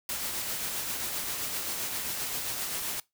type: noise with tremolo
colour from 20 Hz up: white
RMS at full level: -32 dBFS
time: 0.09-3 s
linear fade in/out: 2 ms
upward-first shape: triangle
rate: 7.6 Hz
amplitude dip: 35%
effects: noise-tail reverb RT60 0.2 s tail -23 dB re dry